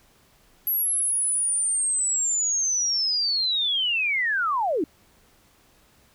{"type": "linear sweep", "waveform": "sine", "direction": "down", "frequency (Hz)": [11720, 272.3], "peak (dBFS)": -21, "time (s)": [0.67, 4.84], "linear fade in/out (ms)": 2, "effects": ["pink hiss -59 dBFS RMS until 6.14 s"]}